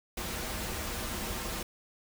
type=noise with comb filter; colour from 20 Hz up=pink; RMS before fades=-36 dBFS; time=0.17-1.63 s; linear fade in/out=5 ms; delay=7.1 ms; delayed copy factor=-0.55; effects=none

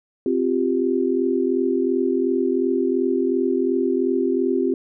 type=chord; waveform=sine; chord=C suspended fourth; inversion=none; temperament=equal; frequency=261.6 / 349.2 / 392 Hz; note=C4 / F4 / G4; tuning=0 / 0 / 0 cents; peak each=-22 / -22 / -22 dBFS; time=0.26-4.74 s; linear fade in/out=2 ms; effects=none

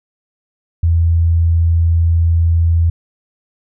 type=tone; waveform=sine; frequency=83.5 Hz; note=E2; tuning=23 cents sharp; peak=-9 dBFS; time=0.83-2.9 s; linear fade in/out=5 ms; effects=none

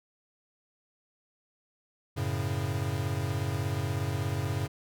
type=chord; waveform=square; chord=F# minor; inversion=none; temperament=equal with one note detuned; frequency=93.41 / 110 / 138.59 Hz; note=F#2 / A2 / C#3; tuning=+17 / 0 / 0 cents; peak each=-34 dBFS; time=2.16-4.68 s; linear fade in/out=20 ms; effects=none

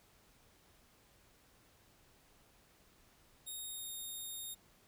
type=tone with pitch glide; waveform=5% pulse; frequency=3729 to 3703 Hz; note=A#7 to A#7; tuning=0 to -12 cents; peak=-36 dBFS; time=3.46-4.55 s; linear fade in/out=20 ms; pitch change=-12 cents; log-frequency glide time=3.61-3.92 s; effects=pink hiss -67 dBFS RMS until 4.87 s

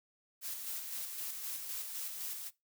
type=noise with tremolo; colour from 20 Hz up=blue; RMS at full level=-40 dBFS; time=0.41-2.51 s; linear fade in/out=50 ms; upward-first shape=square; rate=3.9 Hz; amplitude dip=35%; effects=noise-tail reverb RT60 0.2 s tail -20 dB re dry

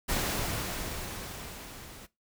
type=noise with level ramp; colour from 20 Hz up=pink; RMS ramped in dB=-29 to -48 dBFS; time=0.08-2.07 s; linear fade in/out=20 ms; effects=noise-tail reverb RT60 0.2 s tail -19 dB re dry

